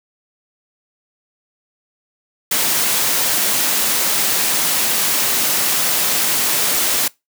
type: noise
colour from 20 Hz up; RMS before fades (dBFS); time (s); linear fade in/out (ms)
white; -17; 2.51-7.08; 5
effects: noise-tail reverb RT60 0.2 s tail -23 dB re dry + high-pass 150 Hz 12 dB/octave